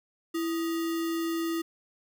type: tone with sample-and-hold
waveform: sine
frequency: 331.4 Hz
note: E4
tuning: 9 cents sharp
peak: -27 dBFS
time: 0.34-1.62 s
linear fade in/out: 10 ms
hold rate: 1575 Hz
effects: none